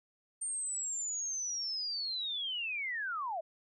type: linear sweep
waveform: sine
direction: down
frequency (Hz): 8810 to 610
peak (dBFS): -34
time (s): 0.41-3.41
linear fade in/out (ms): 10
effects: none